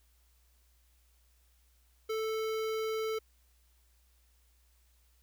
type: tone with notch filter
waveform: square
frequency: 440 Hz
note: A4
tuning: in tune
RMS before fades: -34 dBFS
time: 2.09-3.19 s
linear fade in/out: 10 ms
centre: 8600 Hz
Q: 1.2
effects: added 60 Hz sine -65 dBFS peak until 5.22 s + white hiss -72 dBFS RMS until 5.22 s